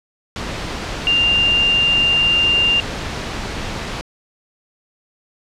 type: tone in noise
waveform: sine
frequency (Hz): 2794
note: F7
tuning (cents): 0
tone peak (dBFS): -12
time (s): 1.07-2.8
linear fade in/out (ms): 0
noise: pink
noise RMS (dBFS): -25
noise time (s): 0.36-4.01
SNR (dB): +10
effects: low-pass 5000 Hz 12 dB/octave